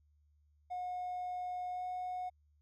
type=tone with pitch glide; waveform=triangle; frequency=724 to 729.5 Hz; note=F#5 to F#5; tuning=-38 to -25 cents; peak=-34 dBFS; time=0.7-2.3 s; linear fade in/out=20 ms; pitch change=+13 cents; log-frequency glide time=1.71-1.84 s; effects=tanh soft clip ceiling -33 dBFS + added 74 Hz sine -67 dBFS peak until 2.61 s